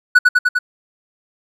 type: tone with echo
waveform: triangle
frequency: 1480 Hz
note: F#6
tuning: in tune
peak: -3 dBFS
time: 0.15-0.19 s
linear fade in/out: 10 ms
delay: 100 ms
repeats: 4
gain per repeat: -2 dB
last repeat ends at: 0.59 s
effects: none